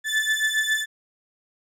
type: beating tone pair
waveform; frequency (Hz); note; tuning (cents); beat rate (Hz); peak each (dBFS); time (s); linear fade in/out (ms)
35% pulse; 1744 / 1751.3; A6 / A6; -16 / -9; 7.3; -22; 0.04-0.86; 50
effects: low-pass 11000 Hz 12 dB/octave